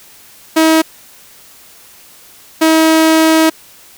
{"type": "tone bursts at uneven times", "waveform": "sawtooth", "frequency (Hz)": 319.8, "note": "D#4", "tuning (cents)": 48, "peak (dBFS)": -3, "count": 2, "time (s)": [[0.56, 0.82], [2.61, 3.5]], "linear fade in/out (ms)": 10, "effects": ["white hiss -41 dBFS RMS until 3.97 s"]}